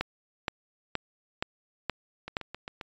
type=two click trains; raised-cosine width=0.3 ms; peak=-22 / -12 dBFS; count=5 / 6; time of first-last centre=2.28-2.812 / 0.01-2.368 s; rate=7.52 / 2.12 Hz; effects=resampled to 16000 Hz